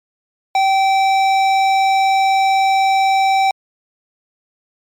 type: tone with hard clipping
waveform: sine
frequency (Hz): 774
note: G5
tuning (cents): -22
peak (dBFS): -13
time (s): 0.55-3.51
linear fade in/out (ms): 2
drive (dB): 13
effects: MP3 96 kbps